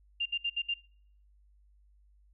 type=tone bursts; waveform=sine; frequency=2794 Hz; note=F7; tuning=in tune; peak=-28 dBFS; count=5; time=0.2-0.742 s; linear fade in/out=10 ms; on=58 ms; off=63 ms; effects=noise-tail reverb RT60 0.6 s tail -24 dB re dry + added 50 Hz sine -60 dBFS peak until 2.33 s